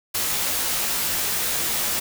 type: noise with comb filter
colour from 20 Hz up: white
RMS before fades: -24 dBFS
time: 0.14-2 s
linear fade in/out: 10 ms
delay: 16 ms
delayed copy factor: -0.7
effects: none